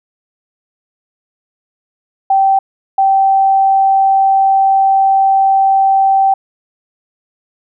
sine tone bursts at uneven times, 777 Hz, G5, 16 cents flat, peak -7 dBFS, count 2, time 2.3-2.59 / 2.98-6.34 s, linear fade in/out 5 ms, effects none

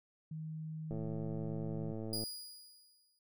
sine tone, 157.3 Hz, D#3, 19 cents sharp, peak -40 dBFS, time 0.31-1.92 s, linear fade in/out 5 ms
click train, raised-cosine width 2 ms, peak -30 dBFS, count 147, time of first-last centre 0.91-2.237 s, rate 110 Hz
sawtooth tone with exponential decay, 4896 Hz, D#8, 29 cents flat, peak -33 dBFS, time 2.13-3.19 s, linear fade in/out 2 ms, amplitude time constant 230 ms
effects none

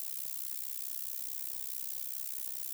violet noise with amplitude modulation, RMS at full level -35 dBFS, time 0-2.73 s, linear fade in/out 0 ms, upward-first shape sine, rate 64.7 Hz, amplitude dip 100%, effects none

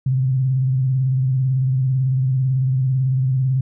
sine tone with vibrato, 130.81 Hz, C3, in tune, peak -15 dBFS, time 0.06-3.61 s, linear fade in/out 5 ms, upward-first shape square, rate 18 Hz, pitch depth 48 cents each way, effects none

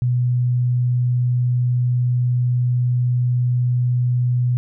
sine tone, 123.47 Hz, B2, in tune, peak -15 dBFS, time 0.02-4.57 s, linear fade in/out 0 ms, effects none

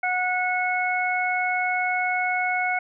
harmonic tone, 732 Hz, F#5, 19 cents flat, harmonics 1 / 2 / 3, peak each -25 / -28 / -25 dBFS, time 0.03-2.79 s, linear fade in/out 5 ms, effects none

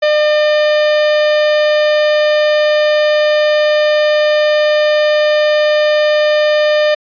45% pulse tone, 603 Hz, D5, 46 cents sharp, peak -9 dBFS, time 0.02-6.95 s, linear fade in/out 10 ms, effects resampled to 11025 Hz

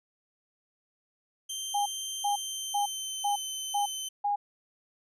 20% pulse tone with pitch glide, 3136 to 3075 Hz, G7 to G7, 0 to -34 cents, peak -28 dBFS, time 1.49-4.09 s, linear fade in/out 10 ms, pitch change -34 cents, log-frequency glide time 2.27-3.33 s
sine tone bursts, 818 Hz, G#5, 26 cents flat, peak -25 dBFS, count 6, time 1.74-4.36 s, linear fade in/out 10 ms, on 120 ms, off 380 ms
effects none

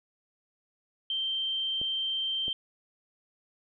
sine tone, 3136 Hz, G7, in tune, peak -28 dBFS, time 1.1-2.53 s, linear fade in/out 2 ms
clicks, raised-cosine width 2 ms, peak -29 dBFS, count 2, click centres 1.815 / 2.481 s
effects none

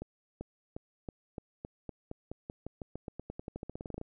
accelerating click train, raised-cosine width 2 ms, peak -26 dBFS, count 28, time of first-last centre 0.02-4.014 s, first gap 390 ms, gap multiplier 0.91, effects none

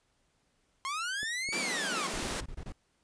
sawtooth linear two-way sweep, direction up then down, 1046.5 to 2368 to 1046.5 Hz, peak -29 dBFS, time 0.85-2.07 s, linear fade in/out 0 ms, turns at 1.58 s
clicks, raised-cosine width 2 ms, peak -32 dBFS, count 2, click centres 1.231 / 1.489 s
pink high-pass noise, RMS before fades -36 dBFS, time 1.52-2.41 s, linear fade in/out 10 ms, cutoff 170 Hz, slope 96 dB/octave
brown noise bursts, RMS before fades -40 dBFS, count 7, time 2.13-2.723 s, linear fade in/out 5 ms, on 65 ms, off 23 ms
effects pink hiss -73 dBFS RMS until 3.03 s + resampled to 22050 Hz

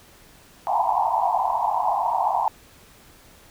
white band-pass noise, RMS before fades -22 dBFS, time 0.67-2.48 s, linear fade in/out 0 ms, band 690 to 1000 Hz, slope 96 dB/octave, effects pink hiss -51 dBFS RMS until 3.5 s

